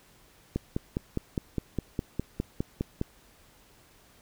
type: click train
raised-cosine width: 3 ms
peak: -15 dBFS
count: 13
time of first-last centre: 0.56-3.014 s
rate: 4.89 Hz
effects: pink hiss -59 dBFS RMS until 4.21 s